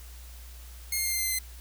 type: tone with pitch steps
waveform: 5% pulse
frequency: 2141 / 2126 / 2112 / 2097 / 2082 / 2068 / 2054 Hz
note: C7 / C7 / C7 / C7 / C7 / C7 / C7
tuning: +39 / +27 / +16 / +3 / -9 / -21 / -33 cents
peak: -17 dBFS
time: 0.92-1.389 s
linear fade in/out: 5 ms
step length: 67 ms
effects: added 60 Hz sine -43 dBFS peak until 1.6 s + white hiss -52 dBFS RMS until 1.6 s